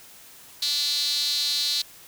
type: tone with high-pass filter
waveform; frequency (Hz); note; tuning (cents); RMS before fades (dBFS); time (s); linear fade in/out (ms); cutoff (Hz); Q
sawtooth; 289.8; D4; -23; -25; 0.62-1.82; 5; 4100; 7.6
effects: white hiss -48 dBFS RMS until 2.07 s